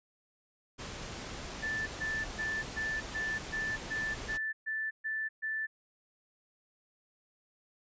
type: noise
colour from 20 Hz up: pink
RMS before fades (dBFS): -42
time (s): 0.78-4.38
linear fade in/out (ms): 20
type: tone bursts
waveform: sine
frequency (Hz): 1760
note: A6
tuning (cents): 0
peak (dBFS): -32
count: 11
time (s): 1.62-5.67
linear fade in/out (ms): 20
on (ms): 250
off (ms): 130
effects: resampled to 16000 Hz